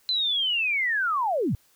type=linear sweep; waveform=sine; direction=down; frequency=4082 to 82.41 Hz; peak=-22 dBFS; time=0.09-1.55 s; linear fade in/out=0 ms; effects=white hiss -62 dBFS RMS until 1.75 s